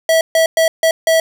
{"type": "tone bursts at uneven times", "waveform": "square", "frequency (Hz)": 650, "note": "E5", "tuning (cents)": -24, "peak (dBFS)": -10, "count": 5, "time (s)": [[0.09, 0.21], [0.35, 0.46], [0.57, 0.68], [0.83, 0.91], [1.07, 1.2]], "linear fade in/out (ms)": 2, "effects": []}